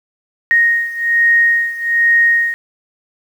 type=beating tone pair; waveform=sine; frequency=1864.7 / 1865.9 Hz; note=A#6 / A#6; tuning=0 / +1 cents; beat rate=1.2 Hz; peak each=-12 / -15 dBFS; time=0.51-2.54 s; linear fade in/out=0 ms; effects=7-bit